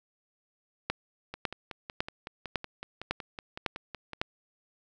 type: two click trains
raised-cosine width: 0.3 ms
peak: -22 / -12 dBFS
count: 16 / 7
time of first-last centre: 1.34-4.133 / 0.9-4.215 s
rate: 5.37 / 1.81 Hz
effects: none